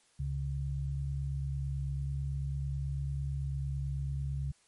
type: tone pair together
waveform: sine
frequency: 69.54 / 138.59 Hz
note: C#2 / C#3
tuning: +6 / 0 cents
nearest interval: octave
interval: 1194 cents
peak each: -35 / -34 dBFS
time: 0.19-4.52 s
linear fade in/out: 10 ms
effects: white hiss -67 dBFS RMS until 4.67 s + MP3 48 kbps